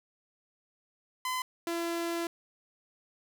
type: tone pair in turn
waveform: sawtooth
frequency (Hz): 1019 / 338.3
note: C6 / E4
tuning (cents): -46 / +45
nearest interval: octave + perfect fifth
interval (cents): 1909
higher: first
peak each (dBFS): -27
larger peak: neither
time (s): 1.25-1.42 / 1.67-2.27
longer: second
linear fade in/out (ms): 2
effects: none